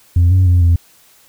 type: tone with pitch steps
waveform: sine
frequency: 87 / 92.9 / 88.6 / 85.3 Hz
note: F2 / F#2 / F2 / F2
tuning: -6 / +7 / +25 / -40 cents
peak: -5 dBFS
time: 0.16-0.76 s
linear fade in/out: 5 ms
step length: 150 ms
effects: tanh soft clip ceiling -6 dBFS + white hiss -49 dBFS RMS until 1.28 s